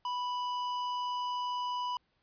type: tone with hard clipping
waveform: triangle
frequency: 987.8 Hz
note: B5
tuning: in tune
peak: -34 dBFS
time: 0.05-1.97 s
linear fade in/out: 2 ms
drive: 15 dB
effects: pink hiss -75 dBFS RMS until 2.22 s + resampled to 11025 Hz